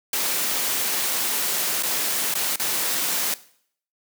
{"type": "noise with dropouts", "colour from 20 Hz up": "white", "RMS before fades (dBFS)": -24, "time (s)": [0.13, 3.34], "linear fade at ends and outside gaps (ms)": 2, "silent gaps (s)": [[1.825, 1.833], [2.34, 2.352], [2.559, 2.597]], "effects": ["noise-tail reverb RT60 0.6 s tail -18 dB re dry", "high-pass 200 Hz 12 dB/octave"]}